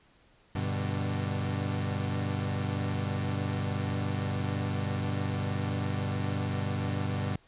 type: chord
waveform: 30% pulse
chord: G major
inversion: none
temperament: equal with one note detuned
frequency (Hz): 97.32 / 123.47 / 146.83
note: G2 / B2 / D3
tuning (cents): -12 / 0 / 0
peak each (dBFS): -29 / -32 / -33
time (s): 0.55-7.36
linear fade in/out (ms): 5
effects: pink hiss -63 dBFS RMS until 7.47 s + resampled to 8000 Hz